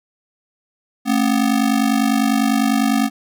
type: ring-modulated tone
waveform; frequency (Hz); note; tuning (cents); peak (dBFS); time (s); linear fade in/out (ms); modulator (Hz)
square; 246.9; B3; 0; -12; 1.05-3.1; 50; 25
effects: none